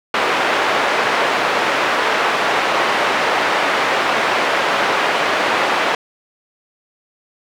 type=band-pass noise; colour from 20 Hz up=pink; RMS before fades=-17 dBFS; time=0.14-5.95 s; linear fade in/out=2 ms; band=550 to 2400 Hz; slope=12 dB/octave; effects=none